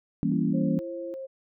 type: chord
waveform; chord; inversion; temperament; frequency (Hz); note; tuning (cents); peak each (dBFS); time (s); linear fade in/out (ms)
sine; E diminished seventh; none; equal; 164.81 / 196 / 233.1 / 277.2; E3 / G3 / Bb3 / Db4; 0 / 0 / 0 / 0; -28; 0.23-0.79; 0
type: tone with pitch glide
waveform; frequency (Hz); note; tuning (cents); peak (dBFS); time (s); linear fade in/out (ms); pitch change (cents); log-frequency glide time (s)
sine; 330.5 to 338.2; E4 to E4; +5 to +44; -36; 0.32-1.14; 0; +39; 0.53-0.91
type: tone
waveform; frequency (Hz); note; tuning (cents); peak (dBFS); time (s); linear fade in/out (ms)
sine; 533; C5; +32; -34; 0.53-1.27; 20
effects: none